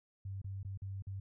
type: tone with dropouts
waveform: sine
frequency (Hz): 97.3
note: G2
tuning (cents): -12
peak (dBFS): -39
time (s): 0.25-1.2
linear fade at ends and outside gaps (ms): 5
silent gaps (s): 0.417-0.443 / 0.631-0.648 / 0.775-0.819 / 1.023-1.069
effects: none